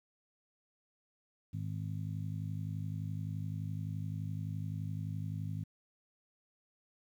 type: harmonic tone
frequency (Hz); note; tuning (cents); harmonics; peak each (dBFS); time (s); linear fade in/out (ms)
51.7; G#1; -7; 2 / 3 / 4 / 5; -38 / -40 / -49 / -50; 1.53-5.64; 10
effects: 11-bit